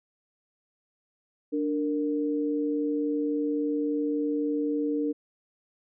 sine tone pair together, 293.7 / 461.8 Hz, D4 / A#4, 0 / -16 cents, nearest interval minor sixth, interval 784 cents, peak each -26 / -30 dBFS, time 1.52-5.13 s, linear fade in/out 20 ms, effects none

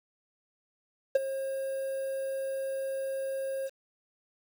triangle tone with ADSR envelope, 538 Hz, C5, 48 cents sharp, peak -15 dBFS, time 1.15-3.7 s, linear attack 6 ms, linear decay 20 ms, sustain -14 dB, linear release 40 ms, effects 8-bit

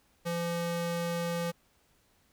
square ring-modulated tone, 341.3 Hz, F4, 40 cents flat, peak -28 dBFS, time 0.25-1.52 s, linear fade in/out 20 ms, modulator 170 Hz, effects pink hiss -68 dBFS RMS until 2.32 s

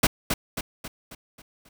pink noise with echo, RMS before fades -18 dBFS, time 0.03-0.07 s, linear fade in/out 5 ms, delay 270 ms, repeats 6, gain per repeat -6 dB, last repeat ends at 1.69 s, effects none

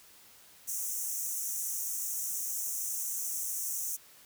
pink high-pass noise, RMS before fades -35 dBFS, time 0.67-3.97 s, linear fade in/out 20 ms, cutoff 5800 Hz, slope 96 dB/octave, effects white hiss -57 dBFS RMS until 4.25 s

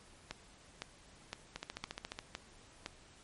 two click trains, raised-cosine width 0.2 ms, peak -23 / -22 dBFS, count 10 / 6, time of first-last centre 1.56-2.189 / 0.31-2.861 s, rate 14.3 / 1.96 Hz, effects pink hiss -60 dBFS RMS until 3.23 s + MP3 48 kbps

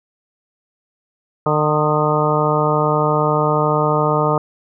harmonic tone with a mistuned harmonic, 151.2 Hz, D#3, 49 cents flat, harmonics 1 / 2 / 3 / 4 / 5 / 6 / 7 / 8, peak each -20 / -25 / -20 / -21 / -25 / -23 / -24 / -21 dBFS, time 1.46-4.38 s, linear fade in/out 2 ms, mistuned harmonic 8, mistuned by +36 cents, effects none

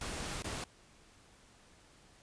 pink noise with dropouts, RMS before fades -40 dBFS, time 0.01-0.64 s, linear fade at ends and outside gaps 2 ms, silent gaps 0.423-0.443 s, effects pink hiss -62 dBFS RMS until 2.22 s + resampled to 22050 Hz

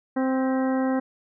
harmonic tone with a mistuned harmonic, 261.8 Hz, C4, 1 cent sharp, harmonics 1 / 2 / 3 / 4 / 5 / 6 / 7, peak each -22 / -28 / -32 / -37 / -40 / -39 / -41 dBFS, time 0.16-1 s, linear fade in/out 10 ms, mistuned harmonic 7, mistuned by +61 cents, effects none

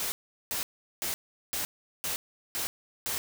white noise bursts, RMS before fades -32 dBFS, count 7, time 0-3.18 s, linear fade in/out 0 ms, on 120 ms, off 390 ms, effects none

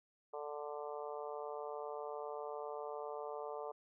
harmonic tone, 147.5 Hz, D3, 8 cents sharp, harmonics 3 / 4 / 5 / 6 / 7 / 8, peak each -45 / -47 / -49 / -51 / -52 / -53 dBFS, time 0.33-3.72 s, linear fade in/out 10 ms, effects none

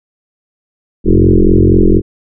sine tone with frequency modulation, 155.56 Hz, D#3, in tune, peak -4 dBFS, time 1.04-2.02 s, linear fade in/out 50 ms, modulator 44.1 Hz, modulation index 5.5, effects none

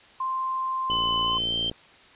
sine tone, 1046.5 Hz, C6, in tune, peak -25 dBFS, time 0.2-1.38 s, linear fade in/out 5 ms
click train, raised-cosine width 2 ms, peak -24 dBFS, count 48, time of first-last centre 0.9-1.715 s, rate 57.7 Hz
sine tone with pitch glide, 3012 to 3131 Hz, F#7 to G7, +30 to -3 cents, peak -24 dBFS, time 0.9-1.7 s, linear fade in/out 5 ms, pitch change +67 cents, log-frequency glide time 1.24-1.56 s
effects white hiss -52 dBFS RMS until 2.15 s + resampled to 8000 Hz

